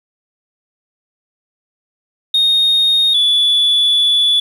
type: tone pair in turn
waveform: sine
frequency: 3708 / 3443 Hz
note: A#7 / A7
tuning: -10 / -38 cents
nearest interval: minor second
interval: 128 cents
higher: first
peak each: -8 dBFS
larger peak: neither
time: 2.34-3.14 / 3.14-4.4 s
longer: second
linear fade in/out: 5 ms
effects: tanh soft clip ceiling -7 dBFS + 7-bit